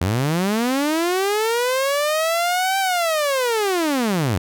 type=linear two-way sweep; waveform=sawtooth; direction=up then down; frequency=82 to 783 to 82 Hz; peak=-14 dBFS; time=0.01-4.38 s; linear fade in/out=5 ms; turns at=2.79 s; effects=none